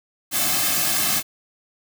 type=noise with comb filter; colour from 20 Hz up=white; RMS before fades=-21 dBFS; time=0.31-1.23 s; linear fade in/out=50 ms; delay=2.1 ms; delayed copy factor=-1; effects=none